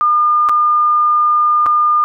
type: tone with dropouts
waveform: sine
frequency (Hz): 1210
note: D#6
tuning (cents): -49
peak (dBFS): -9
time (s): 0.01-2.04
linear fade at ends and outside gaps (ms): 0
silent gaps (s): 0.488-0.494 / 1.66-1.665
effects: none